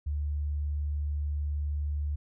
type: tone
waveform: sine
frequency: 73.42 Hz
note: D2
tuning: in tune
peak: -28 dBFS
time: 0.06-2.16 s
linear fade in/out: 10 ms
effects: none